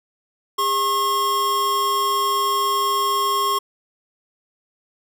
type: tone pair together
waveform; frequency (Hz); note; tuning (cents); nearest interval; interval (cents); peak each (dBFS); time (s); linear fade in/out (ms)
square; 405.3 / 1082; G#4 / C#6; -42 / -42; octave + perfect fourth; 1700; -28 / -19; 0.58-3.59; 10
effects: none